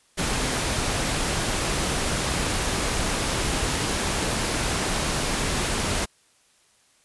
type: noise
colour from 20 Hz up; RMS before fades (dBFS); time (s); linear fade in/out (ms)
pink; -25; 0.17-6.06; 20
effects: white hiss -61 dBFS RMS until 7.04 s + resampled to 24000 Hz